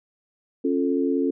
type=chord; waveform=sine; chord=Db augmented; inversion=none; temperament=equal with one note detuned; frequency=273.4 / 349.2 / 440 Hz; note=Db4 / F4 / A4; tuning=-24 / 0 / 0 cents; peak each=-22 / -26 / -26 dBFS; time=0.64-1.31 s; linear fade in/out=10 ms; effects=none